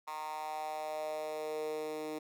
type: tone with high-pass filter sweep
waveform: 10% pulse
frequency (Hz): 154.4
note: D#3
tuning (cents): -13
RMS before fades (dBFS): -39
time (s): 0.07-2.19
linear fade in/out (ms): 10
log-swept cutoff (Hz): 1000 to 350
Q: 4.7
effects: none